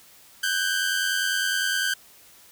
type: tone pair together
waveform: sawtooth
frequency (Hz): 1511.1 / 1601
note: F#6 / G6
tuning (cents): +36 / +36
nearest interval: minor second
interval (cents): 100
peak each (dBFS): -22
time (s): 0.43-1.94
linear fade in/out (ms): 5
effects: white hiss -52 dBFS RMS until 2.51 s